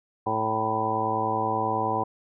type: harmonic tone with a mistuned harmonic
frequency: 110 Hz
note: A2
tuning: in tune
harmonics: 1 / 2 / 3 / 4 / 5 / 6 / 7 / 8 / 9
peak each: -35 / -36 / -34 / -33 / -34 / -40 / -28 / -34 / -28 dBFS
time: 0.26-2.04 s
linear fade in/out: 10 ms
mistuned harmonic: 8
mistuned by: +60 cents
effects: none